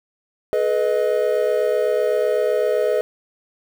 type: chord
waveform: triangle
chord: G# minor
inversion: none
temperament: equal with one note detuned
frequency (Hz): 426 / 493.9 / 622.3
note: G#4 / B4 / D#5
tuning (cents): +44 / 0 / 0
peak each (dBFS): -19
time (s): 0.53-3.01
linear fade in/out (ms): 0
effects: 7-bit